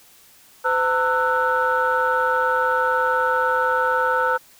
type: tone cluster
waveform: sine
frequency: 509 / 908 / 1321 / 1482 Hz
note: C5 / A#5 / E6 / F#6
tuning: -48 / -46 / +3 / +2 cents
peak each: -22 dBFS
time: 0.64-4.38 s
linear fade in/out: 20 ms
effects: tanh soft clip ceiling -9 dBFS + white hiss -51 dBFS RMS until 4.59 s